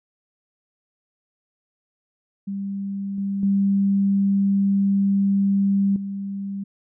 sine tone with level steps, 197.6 Hz, G3, 14 cents sharp, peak -25 / -22 / -16 / -26 dBFS, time 2.47-6.64 s, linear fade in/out 10 ms, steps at 3.18 / 3.43 / 5.96 s, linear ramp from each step 2 ms, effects none

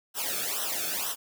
white noise with flanger, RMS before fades -31 dBFS, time 0.14-1.16 s, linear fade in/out 50 ms, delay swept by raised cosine 0.43 to 1.04 ms, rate 2.1 Hz, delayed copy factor -1, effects none

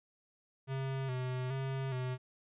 square tone with vibrato, 130.81 Hz, C3, in tune, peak -35 dBFS, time 0.67-2.18 s, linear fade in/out 50 ms, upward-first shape square, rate 1.2 Hz, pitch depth 45 cents each way, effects resampled to 8000 Hz

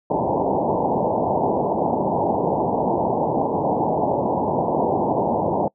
white low-pass noise, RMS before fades -20 dBFS, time 0.1-5.68 s, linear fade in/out 5 ms, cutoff 940 Hz, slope 96 dB/octave, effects noise-tail reverb RT60 0.1 s tail -25 dB re dry + high-pass 150 Hz 12 dB/octave

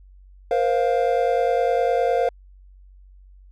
triangle chord, Bb suspended second, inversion none, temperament equal with one note detuned, 473.5 / 523.3 / 698.5 Hz, Bb4 / C5 / F5, +27 / 0 / 0 cents, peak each -20 dBFS, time 0.51-2.29 s, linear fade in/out 2 ms, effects added 47 Hz sine -45 dBFS peak until 3.51 s

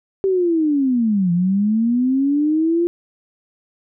sine linear two-way sweep, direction down then up, 392 to 170 to 348.6 Hz, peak -14 dBFS, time 0.24-2.87 s, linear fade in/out 0 ms, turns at 1.32 s, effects none

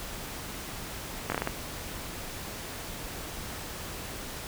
slowing click train, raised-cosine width 0.5 ms, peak -13 dBFS, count 6, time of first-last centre 1.3-1.474 s, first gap 20 ms, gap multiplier 1.28, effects pink hiss -39 dBFS RMS until 4.47 s

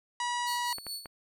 harmonic tone, 968 Hz, B5, 35 cents flat, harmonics 1 / 2 / 3 / 4 / 5 / 6 / 7 / 8 / 9 / 10, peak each -31 / -37 / -41 / -43 / -45 / -47 / -48 / -49 / -50 / -51 dBFS, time 0.2-0.73 s, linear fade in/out 2 ms
sawtooth tone with tremolo, 4435 Hz, C#8, in tune, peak -32 dBFS, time 0.46-1.07 s, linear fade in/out 20 ms, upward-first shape sine, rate 4.8 Hz, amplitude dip 75%
clicks, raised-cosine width 0.5 ms, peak -26 dBFS, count 3, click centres 0.784 / 0.867 / 1.058 s
effects none

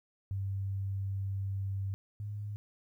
sine tone pair in turn, 97.7 / 103.51 Hz, G2 / G#2, -5 / -5 cents, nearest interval minor second, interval 100 cents, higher second, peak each -32 / -36 dBFS, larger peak first, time 0.31-1.94 / 2.2-2.56 s, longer first, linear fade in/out 0 ms, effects 12-bit

